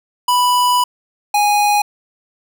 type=tone pair in turn; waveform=square; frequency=987.8 / 827 Hz; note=B5 / G#5; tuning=0 / -8 cents; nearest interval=minor third; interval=308 cents; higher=first; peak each=-12 dBFS; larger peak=neither; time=0.28-0.84 / 1.34-1.82 s; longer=first; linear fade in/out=5 ms; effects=none